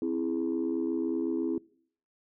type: chord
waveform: sine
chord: C augmented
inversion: none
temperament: equal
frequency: 261.6 / 329.6 / 415.3 Hz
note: C4 / E4 / G#4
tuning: 0 / 0 / 0 cents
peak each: -31 / -29 / -34 dBFS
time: 0.02-1.58 s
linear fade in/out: 2 ms
effects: noise-tail reverb RT60 0.6 s tail -24 dB re dry + tanh soft clip ceiling -21 dBFS